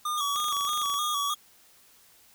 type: tone with vibrato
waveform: square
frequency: 1174.7 Hz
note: D6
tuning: in tune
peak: -28 dBFS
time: 0.05-1.34 s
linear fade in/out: 5 ms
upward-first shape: square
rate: 3.2 Hz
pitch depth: 54 cents each way
type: tone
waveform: sawtooth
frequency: 3322 Hz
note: G#7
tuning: in tune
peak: -29 dBFS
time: 0.17-1.35 s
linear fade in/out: 10 ms
type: click train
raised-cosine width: 0.2 ms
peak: -24 dBFS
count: 15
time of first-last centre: 0.36-0.941 s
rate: 24.1 Hz
effects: white hiss -58 dBFS RMS until 2.34 s